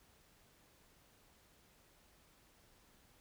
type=silence; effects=pink hiss -68 dBFS RMS until 3.2 s